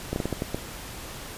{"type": "slowing click train", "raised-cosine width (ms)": 2, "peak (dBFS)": -13, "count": 7, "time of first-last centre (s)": [0.13, 0.546], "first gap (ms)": 31, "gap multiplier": 1.32, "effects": ["pink hiss -39 dBFS RMS until 1.37 s", "resampled to 32000 Hz"]}